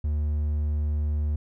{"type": "tone", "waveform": "triangle", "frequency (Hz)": 75, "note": "D2", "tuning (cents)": 37, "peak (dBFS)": -21, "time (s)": [0.04, 1.36], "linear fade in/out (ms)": 5, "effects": []}